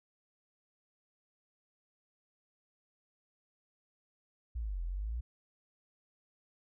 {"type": "linear two-way sweep", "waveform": "sine", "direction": "down then up", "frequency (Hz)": [61.4, 41.08, 61.4], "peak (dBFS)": -34, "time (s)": [4.55, 5.21], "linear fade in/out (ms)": 10, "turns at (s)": 4.83, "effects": []}